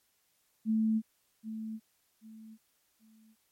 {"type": "tone with echo", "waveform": "sine", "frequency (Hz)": 220, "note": "A3", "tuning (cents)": 0, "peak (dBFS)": -25, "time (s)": [0.65, 1.02], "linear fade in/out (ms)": 50, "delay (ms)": 780, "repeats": 3, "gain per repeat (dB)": -11, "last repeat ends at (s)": 3.36, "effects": ["white hiss -73 dBFS RMS until 3.51 s", "MP3 64 kbps"]}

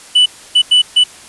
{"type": "tone bursts at uneven times", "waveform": "triangle", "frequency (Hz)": 2975, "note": "F#7", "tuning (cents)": 9, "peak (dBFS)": -4, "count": 4, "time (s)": [[0.15, 0.26], [0.55, 0.62], [0.71, 0.82], [0.96, 1.04]], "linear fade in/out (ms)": 10, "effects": ["white hiss -37 dBFS RMS until 1.28 s", "resampled to 24000 Hz"]}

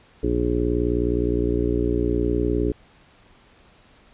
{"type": "harmonic tone", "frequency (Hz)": 59.5, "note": "A#1", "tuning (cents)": 36, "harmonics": [1, 2, 3, 4, 5, 6, 7, 9], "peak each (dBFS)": [-25, -29, -34, -31, -25, -27, -25, -39], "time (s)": [0.23, 2.72], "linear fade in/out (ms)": 5, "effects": ["pink hiss -54 dBFS RMS until 4.13 s", "resampled to 8000 Hz"]}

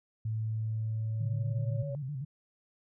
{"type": "tone with pitch glide", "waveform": "sine", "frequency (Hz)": [110, 113.68], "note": ["A2", "A#2"], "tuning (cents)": [0, -43], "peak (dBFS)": -30, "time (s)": [0.25, 1.83], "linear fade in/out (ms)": 5, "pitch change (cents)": 57, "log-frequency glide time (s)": [1.42, 1.57]}
{"type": "tone with exponential growth", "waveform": "sine", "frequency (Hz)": 561, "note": "C#5", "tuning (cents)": 21, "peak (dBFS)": -37, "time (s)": [0.43, 1.95], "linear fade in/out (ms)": 1, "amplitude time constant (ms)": 330}
{"type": "tone with vibrato", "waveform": "sine", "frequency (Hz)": 138.59, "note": "C#3", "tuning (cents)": 0, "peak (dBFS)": -34, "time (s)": [1.2, 2.25], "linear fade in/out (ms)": 10, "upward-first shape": "square", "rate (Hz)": 7.9, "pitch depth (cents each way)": 110}
{"effects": []}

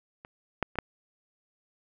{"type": "clicks", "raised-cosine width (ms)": 0.5, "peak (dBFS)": [-29, -11, -28, -10], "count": 4, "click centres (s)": [0.249, 0.627, 0.756, 0.787], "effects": []}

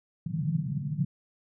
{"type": "band-pass noise", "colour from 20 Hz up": "white", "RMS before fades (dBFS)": -30, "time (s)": [0.26, 1.05], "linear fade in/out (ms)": 5, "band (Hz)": [130, 170], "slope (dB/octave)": 48, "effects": []}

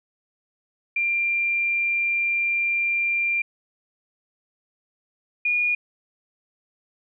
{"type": "tone pair in turn", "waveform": "sine", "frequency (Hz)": [2380, 2437], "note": ["D7", "D#7"], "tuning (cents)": [22, -37], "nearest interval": "unison", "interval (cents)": 41, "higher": "second", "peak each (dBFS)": [-20, -19], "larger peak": "second", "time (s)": [[0.96, 3.42], [5.45, 5.75]], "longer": "first", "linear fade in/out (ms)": 5, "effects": []}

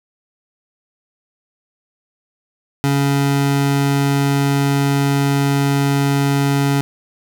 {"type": "tone", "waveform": "25% pulse", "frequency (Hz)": 140, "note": "C#3", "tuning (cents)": 18, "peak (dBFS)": -10, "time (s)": [2.84, 6.81], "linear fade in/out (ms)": 0, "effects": []}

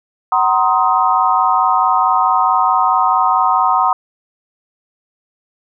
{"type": "chord", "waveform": "sine", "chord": "C half-diminished seventh", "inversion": "second", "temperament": "just", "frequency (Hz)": [753.5, 941.9, 1046.5, 1255.8], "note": ["Gb5", "Bb5", "C6", "Eb6"], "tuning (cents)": [31, 18, 0, 16], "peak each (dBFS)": -16, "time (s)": [0.32, 3.93], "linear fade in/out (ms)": 2, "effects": []}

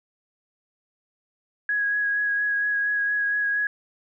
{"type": "tone with vibrato", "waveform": "sine", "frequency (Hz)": 1661.2, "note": "G#6", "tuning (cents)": 0, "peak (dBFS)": -21, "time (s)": [1.69, 3.67], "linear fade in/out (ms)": 2, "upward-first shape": "sine", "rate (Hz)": 4.3, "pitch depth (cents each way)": 16, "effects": []}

